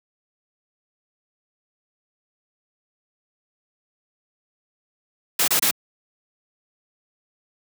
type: noise bursts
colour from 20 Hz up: white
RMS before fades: -19 dBFS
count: 3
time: 5.39-5.711 s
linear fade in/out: 5 ms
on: 89 ms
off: 27 ms
effects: high-pass 150 Hz 12 dB/octave